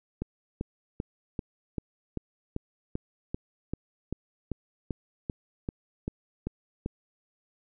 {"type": "click train", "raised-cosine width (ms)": 3, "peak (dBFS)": -18, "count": 18, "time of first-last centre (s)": [0.22, 6.861], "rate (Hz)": 2.56, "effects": []}